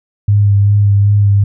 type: tone with vibrato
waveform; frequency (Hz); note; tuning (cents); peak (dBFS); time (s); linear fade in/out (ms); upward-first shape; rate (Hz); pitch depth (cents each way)
sine; 101.6; G#2; -38; -6; 0.28-1.44; 5; sine; 2.6; 22
effects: none